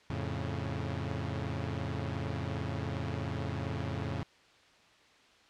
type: chord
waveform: sawtooth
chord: F augmented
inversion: none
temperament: equal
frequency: 87.31 / 110 / 138.59 Hz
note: F2 / A2 / C#3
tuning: 0 / 0 / 0 cents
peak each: -34 dBFS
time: 0.1-4.23 s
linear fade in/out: 0 ms
effects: white hiss -61 dBFS RMS until 5.49 s + low-pass 4000 Hz 12 dB/octave